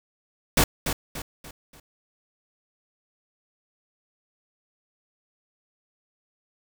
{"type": "noise with echo", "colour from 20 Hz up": "pink", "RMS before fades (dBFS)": -18, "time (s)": [0.57, 0.64], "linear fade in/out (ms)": 5, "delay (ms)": 290, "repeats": 4, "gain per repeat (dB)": -8, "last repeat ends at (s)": 1.8, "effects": []}